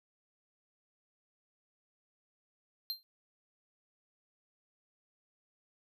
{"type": "tone with exponential decay", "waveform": "square", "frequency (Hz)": 4164, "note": "C8", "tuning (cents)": -9, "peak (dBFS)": -31, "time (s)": [2.9, 3.03], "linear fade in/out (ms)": 0, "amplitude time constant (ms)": 27, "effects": []}